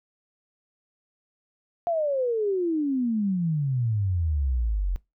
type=exponential sweep; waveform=sine; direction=down; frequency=700 to 43.08 Hz; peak=-22 dBFS; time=1.87-4.96 s; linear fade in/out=0 ms; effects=noise-tail reverb RT60 0.2 s tail -22 dB re dry